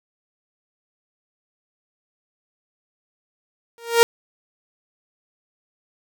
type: tone with exponential growth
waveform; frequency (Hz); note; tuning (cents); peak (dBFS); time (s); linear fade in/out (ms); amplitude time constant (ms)
sawtooth; 466.2; A#4; 0; -3; 3.78-4.03; 0; 54
effects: none